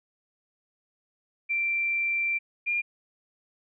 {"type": "tone pair in turn", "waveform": "sine", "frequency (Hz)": [2354, 2406], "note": ["D7", "D7"], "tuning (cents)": [3, 41], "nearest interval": "unison", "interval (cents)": 38, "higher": "second", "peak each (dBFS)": -24, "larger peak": "neither", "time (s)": [[1.49, 2.39], [2.66, 2.82]], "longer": "first", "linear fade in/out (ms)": 20, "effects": []}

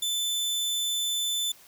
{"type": "tone", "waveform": "sawtooth", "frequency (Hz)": 3520, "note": "A7", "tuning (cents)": 0, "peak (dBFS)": -23, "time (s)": [0.02, 1.52], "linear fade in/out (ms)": 5, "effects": ["white hiss -54 dBFS RMS until 1.67 s"]}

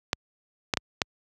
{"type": "clicks", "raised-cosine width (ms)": 0.2, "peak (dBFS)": -5, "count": 4, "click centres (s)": [0.131, 0.738, 0.772, 1.018], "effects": ["high-pass 60 Hz 12 dB/octave"]}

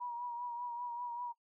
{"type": "tone with vibrato", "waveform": "sine", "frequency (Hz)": 961, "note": "B5", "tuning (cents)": -48, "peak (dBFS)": -38, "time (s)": [0, 1.33], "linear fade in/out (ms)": 20, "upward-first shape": "triangle", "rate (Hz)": 5.1, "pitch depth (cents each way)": 43, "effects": ["noise-tail reverb RT60 0.1 s tail -21 dB re dry"]}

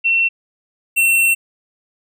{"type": "tone pair in turn", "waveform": ["sine", "square"], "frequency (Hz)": [2710, 2710], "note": ["E7", "E7"], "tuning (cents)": [47, 47], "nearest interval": "unison", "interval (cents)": 0, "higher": "neither", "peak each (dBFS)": -12, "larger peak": "neither", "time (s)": [[0.04, 0.29], [0.96, 1.35]], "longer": "second", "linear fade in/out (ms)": 20, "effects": []}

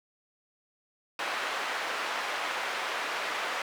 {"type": "band-pass noise", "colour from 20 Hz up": "white", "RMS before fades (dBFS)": -33, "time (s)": [1.19, 3.62], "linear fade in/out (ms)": 2, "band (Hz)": [580, 2000], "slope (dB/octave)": 12, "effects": []}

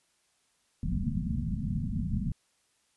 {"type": "low-pass noise", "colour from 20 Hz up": "white", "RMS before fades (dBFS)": -31, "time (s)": [0.83, 2.32], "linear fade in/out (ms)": 2, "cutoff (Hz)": 240, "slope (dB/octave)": 96, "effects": ["white hiss -71 dBFS RMS until 2.96 s", "resampled to 24000 Hz"]}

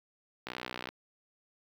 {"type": "click train", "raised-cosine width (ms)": 0.3, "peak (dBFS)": -21, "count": 27, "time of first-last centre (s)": [0.47, 0.889], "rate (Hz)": 62.1, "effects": ["high-pass 80 Hz 12 dB/octave", "8-bit"]}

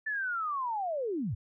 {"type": "linear sweep", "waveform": "sine", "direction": "down", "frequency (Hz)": [1770, 81.2], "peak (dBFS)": -30, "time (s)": [0.06, 1.35], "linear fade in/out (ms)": 10, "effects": []}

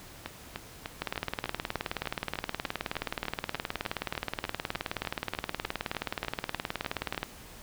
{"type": "two click trains", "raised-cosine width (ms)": 0.3, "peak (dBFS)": [-14, -18], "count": [119, 24], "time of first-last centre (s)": [[1.02, 7.231], [0.26, 7.146]], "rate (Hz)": [19, 3.34], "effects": ["pink hiss -49 dBFS RMS until 7.62 s"]}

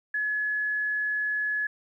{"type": "tone", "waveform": "sine", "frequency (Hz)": 1700, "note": "G#6", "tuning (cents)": 40, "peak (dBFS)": -25, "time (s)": [0.14, 1.67], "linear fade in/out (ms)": 5, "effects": ["11-bit"]}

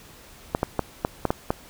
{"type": "clicks", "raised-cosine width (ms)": 1, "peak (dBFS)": -7, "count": 7, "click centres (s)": [0.549, 0.631, 0.793, 1.049, 1.253, 1.305, 1.505], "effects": ["pink hiss -48 dBFS RMS until 1.69 s"]}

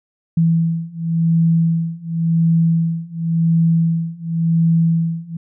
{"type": "beating tone pair", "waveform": "sine", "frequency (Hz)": [164.81, 165.73], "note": ["E3", "E3"], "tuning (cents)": [0, 10], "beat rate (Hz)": 0.92, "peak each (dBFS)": [-17, -16], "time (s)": [0.37, 5.37], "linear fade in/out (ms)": 5, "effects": []}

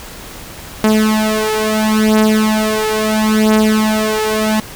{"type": "beating tone pair", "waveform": "sawtooth", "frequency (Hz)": [215.9, 216.64], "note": ["A3", "A3"], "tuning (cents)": [-33, -27], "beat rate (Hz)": 0.74, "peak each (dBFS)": -10, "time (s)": [0.84, 4.6], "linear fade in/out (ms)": 2, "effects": ["pink hiss -32 dBFS RMS until 4.75 s"]}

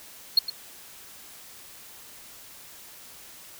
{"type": "tone with echo", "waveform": "triangle", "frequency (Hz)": 4300, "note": "C8", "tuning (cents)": 47, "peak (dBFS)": -12, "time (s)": [0.37, 0.39], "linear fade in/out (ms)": 5, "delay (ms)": 110, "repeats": 1, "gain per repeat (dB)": -13, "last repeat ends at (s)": 0.5, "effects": ["white hiss -47 dBFS RMS until 3.59 s"]}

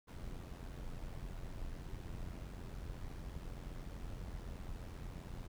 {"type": "noise with amplitude modulation", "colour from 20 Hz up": "brown", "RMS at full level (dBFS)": -43, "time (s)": [0.07, 5.48], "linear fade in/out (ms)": 20, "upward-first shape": "sine", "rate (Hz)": 88.1, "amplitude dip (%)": 60, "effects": []}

